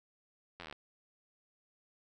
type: slowing click train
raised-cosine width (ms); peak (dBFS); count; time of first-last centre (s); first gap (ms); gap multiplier
0.3; -29; 11; 0.6-0.726; 11; 1.03
effects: none